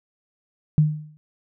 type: tone with exponential decay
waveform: sine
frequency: 152.4 Hz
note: D#3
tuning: 36 cents flat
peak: -10 dBFS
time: 0.78-1.17 s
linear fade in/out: 0 ms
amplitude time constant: 83 ms
effects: none